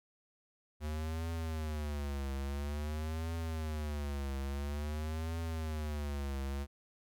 square tone with vibrato, 75 Hz, D2, 37 cents sharp, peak -36 dBFS, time 0.8-6.67 s, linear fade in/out 50 ms, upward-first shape triangle, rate 0.49 Hz, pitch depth 180 cents each way, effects none

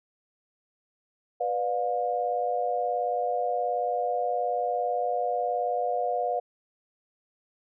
sine chord, B diminished, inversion none, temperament just, 493.9 / 592.7 / 711.2 Hz, B4 / D5 / F5, 0 / +16 / +31 cents, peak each -30 / -32 / -27 dBFS, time 1.4-6.4 s, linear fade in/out 10 ms, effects none

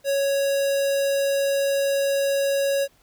square tone with notch filter, 554.4 Hz, C#5, in tune, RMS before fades -22 dBFS, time 0.04-2.88 s, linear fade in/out 50 ms, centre 2000 Hz, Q 1.9, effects pink hiss -60 dBFS RMS until 3.02 s

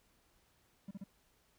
triangle tone bursts, 196.8 Hz, G3, 7 cents sharp, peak -40 dBFS, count 3, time 0.88-1.04 s, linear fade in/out 5 ms, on 30 ms, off 35 ms, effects pink hiss -72 dBFS RMS until 1.58 s

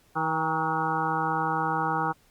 harmonic tone with a mistuned harmonic, 160 Hz, D#3, 49 cents sharp, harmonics 1 / 2 / 3 / 5 / 6 / 7 / 8 / 9, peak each -34 / -35 / -36 / -29 / -31 / -33 / -32 / -34 dBFS, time 0.15-2.13 s, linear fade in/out 20 ms, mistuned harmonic 6, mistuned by -53 cents, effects pink hiss -62 dBFS RMS until 2.3 s + Opus 48 kbps

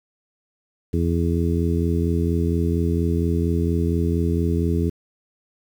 harmonic tone, 84.3 Hz, E2, 39 cents sharp, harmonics 1 / 2 / 3 / 4 / 5, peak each -21 / -24 / -26 / -27 / -28 dBFS, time 0.93-4.9 s, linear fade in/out 10 ms, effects 8-bit

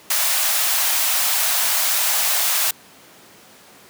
white high-pass noise, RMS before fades -19 dBFS, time 0.1-2.71 s, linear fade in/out 5 ms, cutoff 600 Hz, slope 48 dB/octave, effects pink hiss -46 dBFS RMS until 3.89 s + high-pass 200 Hz 12 dB/octave

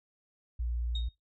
sine tone, 59.2 Hz, A#1, 27 cents sharp, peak -29 dBFS, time 0.59-1.09 s, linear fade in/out 10 ms
sine tone with exponential decay, 3729 Hz, A#7, in tune, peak -32 dBFS, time 0.95-1.15 s, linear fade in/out 5 ms, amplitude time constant 42 ms
effects noise-tail reverb RT60 0.2 s tail -25 dB re dry + tanh soft clip ceiling -24 dBFS

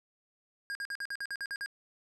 square tone bursts, 1622 Hz, G#6, 41 cents flat, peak -35 dBFS, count 10, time 0.7-1.66 s, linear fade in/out 0 ms, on 51 ms, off 50 ms, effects low-pass 8000 Hz 12 dB/octave

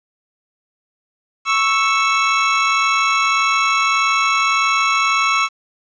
25% pulse tone pair together, 1105.7 / 1318.5 Hz, C#6 / E6, -5 / 0 cents, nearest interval minor third, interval 305 cents, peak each -13 dBFS, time 1.45-5.49 s, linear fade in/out 50 ms, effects resampled to 16000 Hz + 8-bit

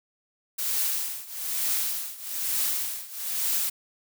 blue noise with tremolo, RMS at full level -25 dBFS, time 0.58-3.7 s, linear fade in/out 10 ms, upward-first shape triangle, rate 1.1 Hz, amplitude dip 90%, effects none

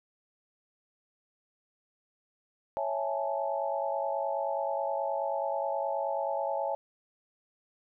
sine chord, A major seventh, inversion first, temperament equal, 554.4 / 659.3 / 830.6 / 880 Hz, C#5 / E5 / G#5 / A5, 0 / 0 / 0 / 0 cents, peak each -33 / -34 / -35 / -36 dBFS, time 2.77-6.75 s, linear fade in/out 0 ms, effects none

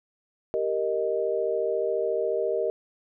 sine chord, Eb major, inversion first, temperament equal, 392 / 466.2 / 622.3 Hz, G4 / Bb4 / Eb5, 0 / 0 / 0 cents, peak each -29 / -27 / -28 dBFS, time 0.54-2.7 s, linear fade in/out 0 ms, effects none

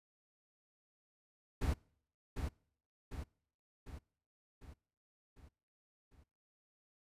brown noise with echo, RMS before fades -34 dBFS, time 1.61-1.74 s, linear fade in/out 10 ms, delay 750 ms, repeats 6, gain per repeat -5 dB, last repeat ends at 6.24 s, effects noise-tail reverb RT60 0.6 s tail -25 dB re dry + resampled to 32000 Hz

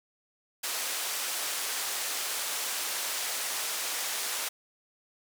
white band-pass noise, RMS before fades -33 dBFS, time 0.63-4.49 s, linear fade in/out 10 ms, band 500 to 11000 Hz, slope 12 dB/octave, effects none

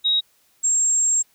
sine tone pair in turn, 3800 / 7487 Hz, A#7 / A#8, +33 / +7 cents, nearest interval octave, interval 1174 cents, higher second, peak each -16 dBFS, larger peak neither, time 0.04-0.21 / 0.63-1.23 s, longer second, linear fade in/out 20 ms, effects white hiss -61 dBFS RMS until 1.34 s

